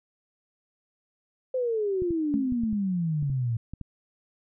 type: exponential sweep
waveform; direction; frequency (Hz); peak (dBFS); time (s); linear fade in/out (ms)
sine; down; 523.3 to 111.9; -24; 1.54-3.57; 5
type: clicks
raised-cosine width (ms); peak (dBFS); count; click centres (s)
5; -24; 9; 2.021 / 2.107 / 2.523 / 2.636 / 2.729 / 3.227 / 3.299 / 3.736 / 3.813
type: tone with exponential decay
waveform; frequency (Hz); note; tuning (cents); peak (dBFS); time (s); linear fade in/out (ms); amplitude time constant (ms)
sine; 217.2; A3; -22; -22; 2.34-2.62; 0; 59
effects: none